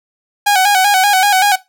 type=tone with vibrato; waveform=sawtooth; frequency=784 Hz; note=G5; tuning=in tune; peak=-5 dBFS; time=0.46-1.56 s; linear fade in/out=10 ms; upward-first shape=square; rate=5.2 Hz; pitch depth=75 cents each way; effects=noise-tail reverb RT60 0.2 s tail -18 dB re dry